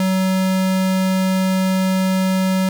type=tone; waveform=square; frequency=188.3 Hz; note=F#3; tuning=31 cents sharp; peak=-16 dBFS; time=0-2.69 s; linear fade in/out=2 ms; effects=7-bit